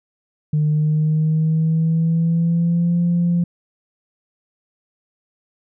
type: tone with pitch glide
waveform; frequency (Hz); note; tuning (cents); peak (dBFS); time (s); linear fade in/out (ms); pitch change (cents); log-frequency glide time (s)
sine; 151.4 to 172.91; D#3 to F3; -47 to -17; -13; 0.53-3.44; 5; +230; 0.67-2.99
effects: tanh soft clip ceiling -11 dBFS